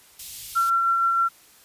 white band-stop noise, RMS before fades -37 dBFS, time 0.19-0.7 s, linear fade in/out 5 ms, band 140 to 2800 Hz, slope 24 dB/octave
sine tone with tremolo, 1360 Hz, F6, 46 cents flat, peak -17 dBFS, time 0.55-1.29 s, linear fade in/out 20 ms, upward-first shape sine, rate 6.4 Hz, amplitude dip 25%
effects white hiss -53 dBFS RMS until 1.64 s + resampled to 32000 Hz

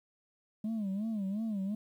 sine tone with vibrato, 207.7 Hz, G#3, in tune, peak -29 dBFS, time 0.64-1.75 s, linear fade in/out 5 ms, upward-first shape sine, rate 2.8 Hz, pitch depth 150 cents each way, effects tanh soft clip ceiling -31 dBFS + 11-bit

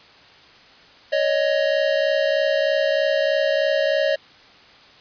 square tone pair together, 559.1 / 622.3 Hz, C#5 / D#5, +15 / 0 cents, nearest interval major second, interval 185 cents, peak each -21 dBFS, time 1.12-4.16 s, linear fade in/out 10 ms, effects white hiss -48 dBFS RMS until 5 s + resampled to 11025 Hz

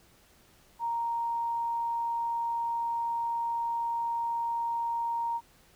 sine tone, 932 Hz, A#5, 1 cent flat, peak -28 dBFS, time 0.79-5.41 s, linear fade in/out 50 ms, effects pink hiss -61 dBFS RMS until 5.75 s

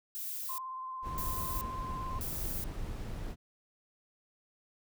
violet noise bursts, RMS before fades -39 dBFS, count 3, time 0.15-2.64 s, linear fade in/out 0 ms, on 430 ms, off 600 ms
sine tone with vibrato, 1041 Hz, C6, 9 cents flat, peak -38 dBFS, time 0.49-2.19 s, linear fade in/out 5 ms, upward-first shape sine, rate 18 Hz, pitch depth 24 cents each way
brown noise, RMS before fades -39 dBFS, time 1.02-3.36 s, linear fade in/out 50 ms
effects none

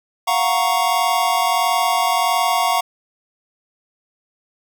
square chord, Gb major seventh, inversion third, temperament equal, 698.5 / 740 / 932.3 / 1108.7 Hz, F5 / Gb5 / Bb5 / Db6, 0 / 0 / 0 / 0 cents, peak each -22 dBFS, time 0.27-2.81 s, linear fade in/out 10 ms, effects none

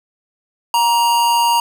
square tone with amplitude modulation, 942 Hz, A#5, 18 cents sharp, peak -11 dBFS, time 0.74-1.6 s, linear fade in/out 2 ms, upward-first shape sine, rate 211 Hz, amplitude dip 35%, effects none

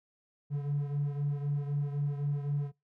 triangle beating tone pair, 142.9 / 146.8 Hz, D3 / D3, -47 / 0 cents, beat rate 3.9 Hz, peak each -27 / -33 dBFS, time 0.5-2.72 s, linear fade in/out 50 ms, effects noise-tail reverb RT60 0.2 s tail -24 dB re dry + tanh soft clip ceiling -24 dBFS

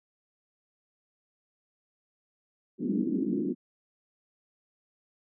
pink band-pass noise, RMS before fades -29 dBFS, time 2.78-3.55 s, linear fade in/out 50 ms, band 200 to 340 Hz, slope 48 dB/octave, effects none

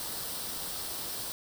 white noise with comb filter, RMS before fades -37 dBFS, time 0-1.32 s, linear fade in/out 0 ms, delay 0.22 ms, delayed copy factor +0.5, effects none

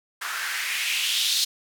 blue noise with band-pass filter sweep, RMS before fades -26 dBFS, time 0.21-1.45 s, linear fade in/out 10 ms, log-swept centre 1300 to 4200 Hz, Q 3, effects none

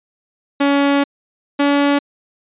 sawtooth tone pair in turn, 281.8 / 284.9 Hz, C#4 / C#4, +29 / +48 cents, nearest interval unison, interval 19 cents, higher second, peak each -8 dBFS, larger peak neither, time 0.6-1.04 / 1.59-1.99 s, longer first, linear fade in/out 10 ms, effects resampled to 8000 Hz

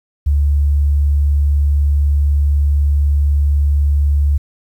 sine tone, 72 Hz, D2, 34 cents flat, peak -10 dBFS, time 0.26-4.38 s, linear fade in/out 10 ms, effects 8-bit

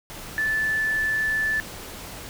sine tone in noise, 1749 Hz, A6, 11 cents flat, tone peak -21 dBFS, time 0.38-1.6 s, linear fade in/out 0 ms, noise pink, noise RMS -38 dBFS, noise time 0.1-2.29 s, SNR +14 dB, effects none

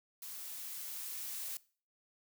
blue noise with level ramp, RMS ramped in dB -46 to -41 dBFS, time 0.22-1.57 s, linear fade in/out 2 ms, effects noise-tail reverb RT60 0.4 s tail -20 dB re dry

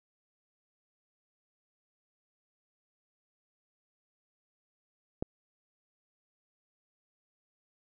click, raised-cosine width 2 ms, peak -18 dBFS, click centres 5.225 s, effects none

